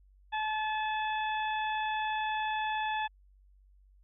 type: harmonic tone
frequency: 863 Hz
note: A5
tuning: 34 cents flat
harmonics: 1 / 2 / 3 / 4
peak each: -31 / -37 / -41 / -43 dBFS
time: 0.32-3.08 s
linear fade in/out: 20 ms
effects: added 48 Hz sine -58 dBFS peak until 4.03 s